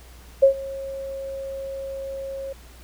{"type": "tone with ADSR envelope", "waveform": "sine", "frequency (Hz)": 543, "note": "C#5", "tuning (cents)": -36, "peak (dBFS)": -8, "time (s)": [0.42, 2.53], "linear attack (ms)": 14, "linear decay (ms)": 99, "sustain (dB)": -21, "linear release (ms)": 7, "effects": ["added 60 Hz sine -44 dBFS peak until 2.83 s", "pink hiss -50 dBFS RMS until 2.83 s"]}